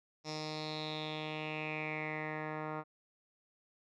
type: tone with low-pass filter sweep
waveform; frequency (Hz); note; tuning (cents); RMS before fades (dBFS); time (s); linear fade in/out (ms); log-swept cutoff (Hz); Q
10% pulse; 154.5; D#3; -12; -40; 0.24-2.84; 50; 5400 to 1400; 5.7
effects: none